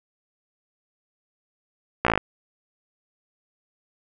slowing click train, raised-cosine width 0.5 ms, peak -4 dBFS, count 8, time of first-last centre 2.05-2.176 s, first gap 16 ms, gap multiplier 1.04, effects none

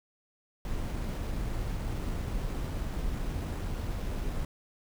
brown noise with sample-and-hold, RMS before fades -33 dBFS, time 0.65-4.45 s, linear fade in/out 2 ms, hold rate 8820 Hz, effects none

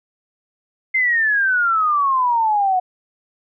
sine exponential sweep, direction down, 2102 to 725 Hz, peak -14 dBFS, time 0.94-2.8 s, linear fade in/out 10 ms, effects none

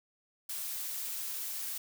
blue noise, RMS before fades -38 dBFS, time 0.49-1.78 s, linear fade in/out 5 ms, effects none

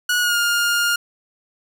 sawtooth tone with pitch glide, 1459 to 1413.4 Hz, F#6 to F6, -25 to +20 cents, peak -13 dBFS, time 0.09-0.96 s, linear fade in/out 5 ms, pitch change -55 cents, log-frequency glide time 0.2-0.38 s, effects none

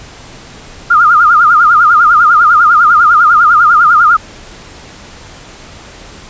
sine tone with vibrato, 1309 Hz, E6, 13 cents flat, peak -3 dBFS, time 0.9-4.17 s, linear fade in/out 10 ms, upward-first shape sine, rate 10 Hz, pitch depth 150 cents each way, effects pink hiss -33 dBFS RMS until 6.29 s + resampled to 16000 Hz

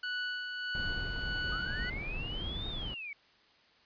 sawtooth tone with tremolo, 1480 Hz, F#6, in tune, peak -29 dBFS, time 0.03-1.9 s, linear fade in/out 5 ms, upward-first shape sine, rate 1.6 Hz, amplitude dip 40%
brown noise, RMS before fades -39 dBFS, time 0.75-2.94 s, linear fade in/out 0 ms
sine linear two-way sweep, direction up then down, 1228 to 3729 to 2200 Hz, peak -39 dBFS, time 1.52-3.13 s, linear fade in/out 2 ms, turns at 2.68 s
effects white hiss -64 dBFS RMS until 3.85 s + resampled to 11025 Hz

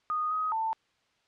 sine tone with pitch steps, 1236 / 1259 / 890 Hz, D#6 / D#6 / A5, -12 / +20 / +20 cents, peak -27 dBFS, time 0.1-0.73 s, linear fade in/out 0 ms, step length 210 ms, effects white hiss -70 dBFS RMS until 1.27 s + low-pass 4000 Hz 12 dB/octave

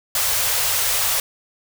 white band-stop noise, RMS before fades -20 dBFS, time 0.15-1.2 s, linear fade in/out 2 ms, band 130 to 450 Hz, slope 48 dB/octave, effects none

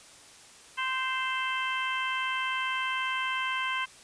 harmonic tone with a mistuned harmonic, 520 Hz, C5, 11 cents flat, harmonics 2 / 3 / 4 / 5 / 6, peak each -32 / -34 / -35 / -36 / -37 dBFS, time 0.77-3.86 s, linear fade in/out 20 ms, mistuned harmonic 5, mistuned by +28 cents, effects white hiss -52 dBFS RMS until 4.03 s + resampled to 22050 Hz

